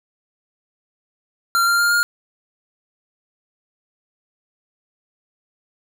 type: tone with pitch steps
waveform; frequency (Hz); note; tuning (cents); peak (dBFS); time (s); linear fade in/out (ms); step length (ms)
square; 1378 / 1390.8 / 1403.7 / 1416.7; F6 / F6 / F6 / F6; -24 / -8 / +8 / +24; -15; 1.55-2.03; 0; 120
effects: none